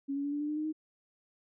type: tone with pitch steps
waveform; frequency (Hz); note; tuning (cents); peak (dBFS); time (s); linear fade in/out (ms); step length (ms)
sine; 277.2 / 281.9 / 286.6 / 291.5 / 296.4 / 301.4 / 306.5 / 311.7; C#4 / C#4 / D4 / D4 / D4 / D4 / D#4 / D#4; 0 / +29 / -42 / -13 / +16 / +45 / -26 / +3; -31; 0.08-0.728; 20; 81
effects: none